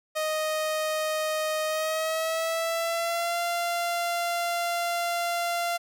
sawtooth tone with pitch glide, 622.3 to 690.5 Hz, D#5 to F5, 0 to -20 cents, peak -22 dBFS, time 0.15-5.78 s, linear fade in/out 20 ms, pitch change +180 cents, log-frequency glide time 1.66-3.4 s, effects none

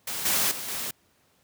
white noise with level steps, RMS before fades -32 / -24 / -35 / -32 dBFS, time 0.07-0.91 s, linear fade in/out 5 ms, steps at 0.25 / 0.51 / 0.68 s, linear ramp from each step 5 ms, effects pink hiss -65 dBFS RMS until 1.43 s + high-pass 80 Hz 12 dB/octave

